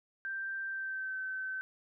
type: tone with pitch glide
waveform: sine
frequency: 1571 to 1534.2 Hz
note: G6 to G6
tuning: +3 to -38 cents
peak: -35 dBFS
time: 0.25-1.61 s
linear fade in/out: 0 ms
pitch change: -41 cents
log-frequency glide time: 0.67-1.18 s
effects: none